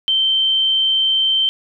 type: tone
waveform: sine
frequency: 3115 Hz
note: G7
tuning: 12 cents flat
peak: -13 dBFS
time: 0.08-1.49 s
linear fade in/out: 0 ms
effects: none